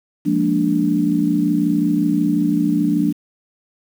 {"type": "chord", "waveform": "sine", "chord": "Bb dominant seventh", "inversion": "second", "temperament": "equal", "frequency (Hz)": [174.61, 207.7, 233.1, 293.7], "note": ["F3", "Ab3", "Bb3", "D4"], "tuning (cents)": [0, 0, 0, 0], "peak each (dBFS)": [-21, -22, -22, -17], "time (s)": [0.25, 3.13], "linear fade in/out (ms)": 20, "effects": ["7-bit"]}